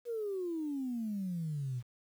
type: exponential sweep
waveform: sine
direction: down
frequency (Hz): 487.1 to 118.6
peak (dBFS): -33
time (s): 0.05-1.83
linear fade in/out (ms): 50
effects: tanh soft clip ceiling -29 dBFS + 10-bit